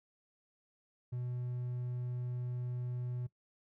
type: tone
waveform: triangle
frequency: 123.47 Hz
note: B2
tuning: in tune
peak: -34 dBFS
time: 1.12-3.27 s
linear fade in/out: 10 ms
effects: noise-tail reverb RT60 0.1 s tail -18 dB re dry